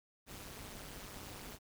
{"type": "noise with amplitude modulation", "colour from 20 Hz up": "pink", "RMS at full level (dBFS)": -45, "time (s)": [0.26, 1.59], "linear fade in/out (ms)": 50, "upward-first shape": "sine", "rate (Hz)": 203, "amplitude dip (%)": 95, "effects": []}